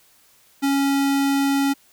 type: tone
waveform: square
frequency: 277.2 Hz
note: C#4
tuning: in tune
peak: -18 dBFS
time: 0.62-1.74 s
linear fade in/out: 20 ms
effects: white hiss -56 dBFS RMS until 1.92 s